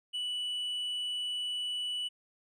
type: tone with tanh clipping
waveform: sine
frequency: 2960 Hz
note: F#7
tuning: in tune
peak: -33 dBFS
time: 0.13-2.09 s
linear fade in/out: 20 ms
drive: 3 dB
effects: none